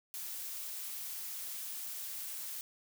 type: noise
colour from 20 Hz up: blue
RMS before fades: -42 dBFS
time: 0.14-2.61 s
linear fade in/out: 0 ms
effects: none